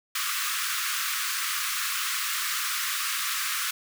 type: high-pass noise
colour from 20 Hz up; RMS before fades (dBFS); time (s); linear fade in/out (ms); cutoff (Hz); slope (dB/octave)
pink; -29; 0.15-3.71; 5; 1100; 96
effects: none